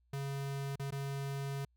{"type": "tone with dropouts", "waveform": "square", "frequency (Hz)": 138.59, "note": "C#3", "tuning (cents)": 0, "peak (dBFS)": -37, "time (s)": [0.13, 1.65], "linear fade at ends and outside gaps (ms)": 5, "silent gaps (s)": [[0.758, 0.795], [0.907, 0.922]], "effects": ["added 60 Hz sine -69 dBFS peak until 1.76 s"]}